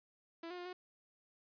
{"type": "tone with pitch steps", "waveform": "sawtooth", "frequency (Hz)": [333, 358.6, 354.1, 363.4], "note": ["E4", "F4", "F4", "F#4"], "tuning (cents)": [18, 46, 24, -31], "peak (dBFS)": -40, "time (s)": [0.43, 0.73], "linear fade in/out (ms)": 5, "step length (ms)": 75, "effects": ["resampled to 11025 Hz"]}